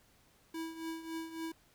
square tone with tremolo, 325.7 Hz, E4, 21 cents flat, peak -37 dBFS, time 0.54-1.52 s, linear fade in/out 5 ms, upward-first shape triangle, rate 3.6 Hz, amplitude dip 75%, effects pink hiss -67 dBFS RMS until 1.74 s

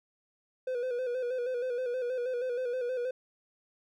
triangle tone with vibrato, 497.5 Hz, B4, 13 cents sharp, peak -28 dBFS, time 0.67-3.11 s, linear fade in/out 5 ms, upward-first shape square, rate 6.3 Hz, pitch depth 52 cents each way, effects none

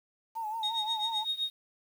sine tone with vibrato, 880 Hz, A5, in tune, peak -32 dBFS, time 0.35-1.25 s, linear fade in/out 20 ms, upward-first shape sine, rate 5.7 Hz, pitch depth 74 cents each way
sine tone with tremolo, 3729 Hz, A#7, in tune, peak -25 dBFS, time 0.63-1.5 s, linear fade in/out 2 ms, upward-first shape triangle, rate 7.8 Hz, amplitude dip 95%
effects tanh soft clip ceiling -24 dBFS + 9-bit

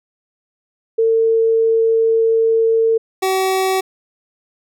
sine / 25% pulse tone pair in turn, 451.2 / 379.4 Hz, A4 / F#4, +44 / +43 cents, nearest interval minor third, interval 301 cents, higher first, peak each -11 dBFS, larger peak neither, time 0.98-2.98 / 3.22-3.81 s, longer first, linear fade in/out 10 ms, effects none

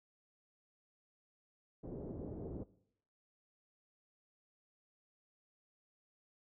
white low-pass noise, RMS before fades -45 dBFS, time 1.83-2.64 s, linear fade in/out 10 ms, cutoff 450 Hz, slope 24 dB/octave, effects noise-tail reverb RT60 0.7 s tail -19 dB re dry

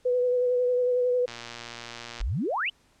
sine tone with vibrato, 496 Hz, B4, 7 cents sharp, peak -21 dBFS, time 0.05-1.26 s, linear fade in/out 10 ms, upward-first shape sine, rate 11 Hz, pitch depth 21 cents each way
click train, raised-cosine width 0.2 ms, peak -21 dBFS, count 111, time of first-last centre 1.28-2.212 s, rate 118 Hz
sine exponential sweep, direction up, 34.16 to 3203 Hz, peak -25 dBFS, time 2.2-2.7 s, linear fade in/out 10 ms
effects pink hiss -63 dBFS RMS until 3 s + low-pass 9000 Hz 12 dB/octave

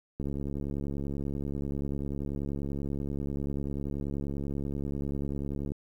click train, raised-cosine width 3 ms, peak -22 dBFS, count 389, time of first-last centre 0.2-5.719 s, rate 70.3 Hz, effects 10-bit

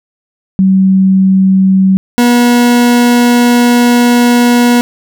sine / 40% pulse tone pair in turn, 190.5 / 241.5 Hz, G3 / B3, -49 / -39 cents, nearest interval major third, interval 410 cents, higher second, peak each -4 dBFS, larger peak neither, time 0.59-1.97 / 2.18-4.81 s, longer second, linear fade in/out 0 ms, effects none

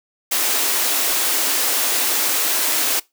white high-pass noise, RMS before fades -19 dBFS, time 0.31-3 s, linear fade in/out 10 ms, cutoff 250 Hz, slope 96 dB/octave, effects noise-tail reverb RT60 0.2 s tail -22 dB re dry

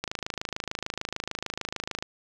click train, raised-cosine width 0.2 ms, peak -13 dBFS, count 54, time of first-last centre 0.04-2.025 s, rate 26.7 Hz, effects none

